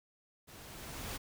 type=noise with level ramp; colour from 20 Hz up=pink; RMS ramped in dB=-54 to -40 dBFS; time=0.47-1.18 s; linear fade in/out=20 ms; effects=none